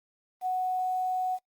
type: tone with quantisation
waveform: sine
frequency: 740 Hz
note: F#5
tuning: in tune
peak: -26 dBFS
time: 0.41-1.39 s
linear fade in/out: 50 ms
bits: 9
effects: noise-tail reverb RT60 0.1 s tail -23 dB re dry + Opus 32 kbps